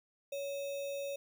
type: tone with sample-and-hold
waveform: sine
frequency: 560 Hz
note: C#5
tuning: 18 cents sharp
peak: -36 dBFS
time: 0.32-1.16 s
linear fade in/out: 5 ms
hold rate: 3150 Hz
effects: none